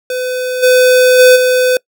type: tone with level steps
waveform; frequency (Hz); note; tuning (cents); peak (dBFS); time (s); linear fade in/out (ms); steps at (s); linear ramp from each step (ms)
square; 505; B4; +39; -16 / -6 / -3 / -9; 0.1-1.77; 2; 0.62 / 1.18 / 1.35; 20
effects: noise-tail reverb RT60 0.1 s tail -25 dB re dry